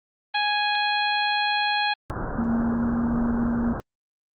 harmonic tone, 830.6 Hz, G#5, in tune, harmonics 1 / 2 / 3 / 4 / 5, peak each -24 / -27 / -29 / -30 / -31 dBFS, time 0.34-1.94 s, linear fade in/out 10 ms
pink low-pass noise, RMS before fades -30 dBFS, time 2.1-3.8 s, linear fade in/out 0 ms, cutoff 1600 Hz, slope 96 dB/octave
sine tone with pitch glide, 231.2 to 235 Hz, A#3 to A#3, -14 to +14 cents, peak -21 dBFS, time 2.38-3.73 s, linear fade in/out 5 ms, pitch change +28 cents, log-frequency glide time 2.52-2.87 s
effects Opus 24 kbps

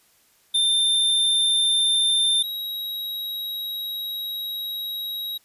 square tone pair in turn, 3587 / 3830 Hz, A7 / A#7, +33 / +46 cents, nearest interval minor second, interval 113 cents, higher second, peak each -18 / -28 dBFS, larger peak first, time 0.54-2.43 / 2.43-5.38 s, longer second, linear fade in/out 10 ms, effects white hiss -60 dBFS RMS until 5.44 s + resampled to 32000 Hz

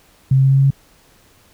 sine tone with pitch steps, 133.1 / 133.95 / 134.8 / 135.66 / 136.53 / 137.4 Hz, C3 / C3 / C#3 / C#3 / C#3 / C#3, +30 / +41 / -48 / -37 / -26 / -15 cents, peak -9 dBFS, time 0.31-0.706 s, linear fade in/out 5 ms, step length 66 ms, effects pink hiss -52 dBFS RMS until 1.53 s

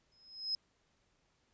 sine tone with exponential growth, 5120 Hz, D#8, 49 cents sharp, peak -30 dBFS, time 0.12-0.55 s, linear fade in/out 1 ms, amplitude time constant 93 ms, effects pink hiss -75 dBFS RMS until 1.53 s + resampled to 16000 Hz

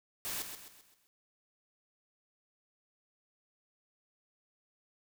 white noise with echo, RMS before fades -38 dBFS, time 0.25-0.42 s, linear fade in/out 0 ms, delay 130 ms, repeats 5, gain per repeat -7 dB, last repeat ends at 1.07 s, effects none

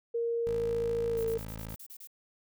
sine tone with pitch glide, 466.2 to 453.2 Hz, A#4 to A#4, 0 to -49 cents, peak -28 dBFS, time 0.14-1.38 s, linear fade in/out 10 ms, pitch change -49 cents, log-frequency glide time 1.09-1.23 s
15% pulse tone, 54.3 Hz, A1, 22 cents flat, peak -33 dBFS, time 0.47-1.75 s, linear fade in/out 0 ms
violet noise bursts, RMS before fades -47 dBFS, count 9, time 1.17-2.073 s, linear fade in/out 5 ms, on 71 ms, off 33 ms
effects none

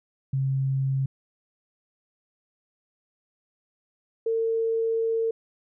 sine tone pair in turn, 134.6 / 452.7 Hz, C3 / A4, +49 / +49 cents, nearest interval octave + major sixth, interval 2100 cents, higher second, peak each -22 / -22 dBFS, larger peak neither, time 0.33-1.06 / 4.26-5.31 s, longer second, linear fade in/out 5 ms, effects none

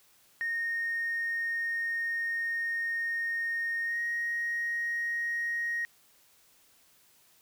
triangle tone with pitch glide, 1849 to 1874.8 Hz, A#6 to A#6, -15 to +9 cents, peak -26 dBFS, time 0.41-5.85 s, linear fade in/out 0 ms, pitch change +24 cents, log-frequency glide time 3.85-4 s, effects tanh soft clip ceiling -26 dBFS + white hiss -63 dBFS RMS until 7.41 s

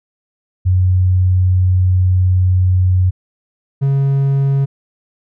sine / triangle tone pair in turn, 91.9 / 137.69 Hz, F#2 / C#3, -11 / -11 cents, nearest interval perfect fifth, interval 700 cents, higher second, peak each -9 dBFS, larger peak neither, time 0.65-3.11 / 3.81-4.66 s, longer first, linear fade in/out 20 ms, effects none

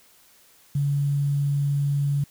sine tone with quantisation, 142.2 Hz, C#3, 45 cents sharp, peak -20 dBFS, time 0.75-2.24 s, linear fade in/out 5 ms, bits 8, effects white hiss -56 dBFS RMS until 2.3 s

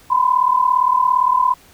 sine tone pair together, 990.5 / 1028 Hz, B5 / C6, +5 / -31 cents, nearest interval minor second, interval 64 cents, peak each -15 dBFS, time 0.1-1.54 s, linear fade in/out 10 ms, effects pink hiss -48 dBFS RMS until 1.73 s

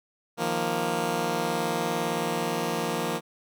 10% pulse chord, Eb suspended second, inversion none, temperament just, 155.56 / 175.01 / 233.3 Hz, Eb3 / F3 / Bb3, 0 / +4 / +2 cents, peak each -25 / -22 / -22 dBFS, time 0.37-3.21 s, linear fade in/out 50 ms, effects none

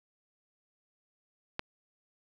click, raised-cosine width 0.3 ms, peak -16 dBFS, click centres 1.594 s, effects none

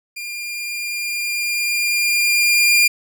sawtooth tone with level ramp, 2403 Hz, D7, 39 cents sharp, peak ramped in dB -24 to -7 dBFS, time 0.16-2.88 s, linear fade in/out 10 ms, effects none

